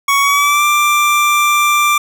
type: tone with pitch glide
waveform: 25% pulse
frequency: 1116 to 1181 Hz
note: C#6 to D6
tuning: +11 to +9 cents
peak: -6 dBFS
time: 0.08-1.98 s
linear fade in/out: 5 ms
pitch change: +98 cents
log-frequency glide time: 0.21-0.64 s
effects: none